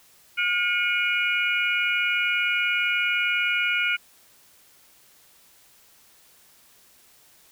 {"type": "tone cluster", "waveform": "sine", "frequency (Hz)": [1429, 2194, 2424, 2904], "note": ["F6", "C#7", "D#7", "F#7"], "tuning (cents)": [39, -18, -46, -33], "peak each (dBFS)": [-25, -27, -26, -29], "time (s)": [0.37, 3.97], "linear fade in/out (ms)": 20, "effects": ["white hiss -56 dBFS RMS until 7.51 s"]}